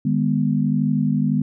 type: tone cluster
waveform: sine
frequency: 152.6 / 204.6 / 246.3 Hz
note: D#3 / G#3 / B3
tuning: -33 / -26 / -5 cents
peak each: -21 dBFS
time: 0.05-1.42 s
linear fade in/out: 5 ms
effects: none